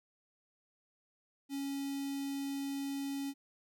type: tone with notch filter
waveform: square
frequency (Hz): 277.2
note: C#4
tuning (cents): 0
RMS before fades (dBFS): -38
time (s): 1.49-3.34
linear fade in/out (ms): 50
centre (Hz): 1200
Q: 0.58
effects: none